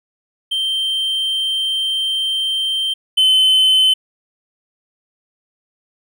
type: tone pair in turn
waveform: triangle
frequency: 3136 / 3056 Hz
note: G7 / G7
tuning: 0 / -45 cents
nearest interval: unison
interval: 45 cents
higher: first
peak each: -15 / -8 dBFS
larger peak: second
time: 0.51-2.94 / 3.17-3.94 s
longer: first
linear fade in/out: 10 ms
effects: none